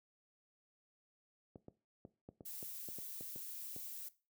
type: clicks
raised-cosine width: 2 ms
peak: -37 dBFS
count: 11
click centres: 1.558 / 1.683 / 2.051 / 2.289 / 2.408 / 2.628 / 2.887 / 2.986 / 3.209 / 3.36 / 3.763 s
type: noise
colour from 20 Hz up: violet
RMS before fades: -47 dBFS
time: 2.45-4.09 s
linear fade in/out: 10 ms
effects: noise-tail reverb RT60 0.3 s tail -17 dB re dry + high-pass 100 Hz 12 dB/octave